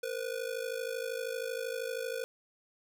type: ring-modulated tone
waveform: square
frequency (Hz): 490.6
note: B4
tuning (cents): -12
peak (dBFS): -32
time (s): 0.03-2.24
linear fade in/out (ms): 0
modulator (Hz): 26.4
effects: none